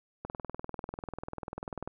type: click train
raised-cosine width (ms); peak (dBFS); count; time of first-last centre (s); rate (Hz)
1; -23; 34; 0.25-1.876; 20.3
effects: none